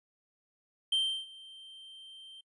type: tone with ADSR envelope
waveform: triangle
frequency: 3136 Hz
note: G7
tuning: in tune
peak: -23 dBFS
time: 0.92-2.41 s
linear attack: 6 ms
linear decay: 330 ms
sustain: -23 dB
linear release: 6 ms
effects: noise-tail reverb RT60 0.1 s tail -25 dB re dry + resampled to 24000 Hz